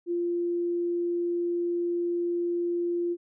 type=tone; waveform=sine; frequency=346.7 Hz; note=F4; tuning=13 cents flat; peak=-25 dBFS; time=0.06-3.17 s; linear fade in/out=50 ms; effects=none